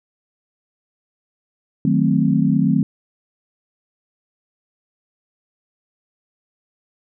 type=chord; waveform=sine; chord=D# diminished seventh; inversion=none; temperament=equal; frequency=155.56 / 185 / 220 / 261.6 Hz; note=D#3 / F#3 / A3 / C4; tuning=0 / 0 / 0 / 0 cents; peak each=-19 dBFS; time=1.85-2.83 s; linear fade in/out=2 ms; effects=none